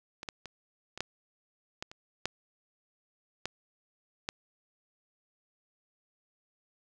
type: clicks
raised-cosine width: 0.2 ms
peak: -23 / -19 / -25 / -24 / -14 / -19 / -29 / -13 / -16 / -15 dBFS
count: 10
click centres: 0.231 / 0.288 / 0.457 / 0.976 / 1.006 / 1.825 / 1.915 / 2.256 / 3.456 / 4.289 s
effects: none